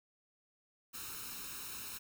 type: noise with comb filter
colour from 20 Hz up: white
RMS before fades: -45 dBFS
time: 0.93-1.99 s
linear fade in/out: 20 ms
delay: 0.75 ms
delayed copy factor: +0.7
effects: none